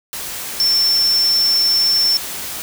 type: tone in noise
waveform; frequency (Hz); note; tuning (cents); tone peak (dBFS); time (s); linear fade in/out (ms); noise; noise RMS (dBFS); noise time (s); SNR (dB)
sine; 5390; E8; +38; -12; 0.6-2.17; 0; white; -27; 0.13-2.62; +12
effects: none